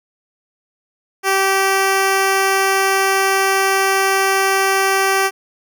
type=tone; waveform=10% pulse; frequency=387.5 Hz; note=G4; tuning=20 cents flat; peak=-5 dBFS; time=1.23-5.31 s; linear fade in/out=50 ms; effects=none